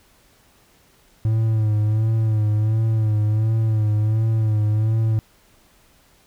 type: tone with vibrato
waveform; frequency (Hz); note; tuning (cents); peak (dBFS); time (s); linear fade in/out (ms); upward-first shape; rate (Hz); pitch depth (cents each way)
triangle; 108.8; A2; -19; -14; 1.25-5.19; 0; sine; 1.4; 48
effects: pink hiss -56 dBFS RMS until 6.26 s